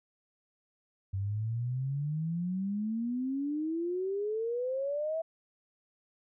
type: exponential sweep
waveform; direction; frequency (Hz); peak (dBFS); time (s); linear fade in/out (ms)
sine; up; 95 to 659.3; -30; 1.13-5.22; 10
effects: none